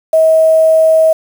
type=tone with quantisation; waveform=sine; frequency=640 Hz; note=D#5; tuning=49 cents sharp; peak=-5 dBFS; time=0.13-1.13 s; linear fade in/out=5 ms; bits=5; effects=none